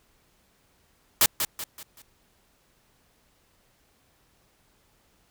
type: noise with echo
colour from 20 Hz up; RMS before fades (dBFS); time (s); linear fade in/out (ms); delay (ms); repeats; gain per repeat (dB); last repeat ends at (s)
white; -18; 1.21-1.26; 2; 190; 4; -8; 2.02
effects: pink hiss -65 dBFS RMS until 5.3 s